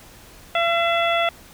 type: harmonic tone with a mistuned harmonic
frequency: 678 Hz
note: E5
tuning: 49 cents sharp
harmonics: 1 / 2 / 3 / 4 / 5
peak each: -20 / -24 / -26 / -27 / -27 dBFS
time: 0.55-1.29 s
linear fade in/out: 2 ms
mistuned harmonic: 4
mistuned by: -40 cents
effects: pink hiss -46 dBFS RMS until 1.53 s